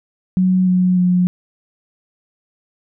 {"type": "tone with pitch steps", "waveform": "sine", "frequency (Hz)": [185, 182.45, 179.94], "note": ["F#3", "F#3", "F#3"], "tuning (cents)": [0, -24, -48], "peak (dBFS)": -11, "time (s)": [0.37, 1.27], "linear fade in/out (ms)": 0, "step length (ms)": 300, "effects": []}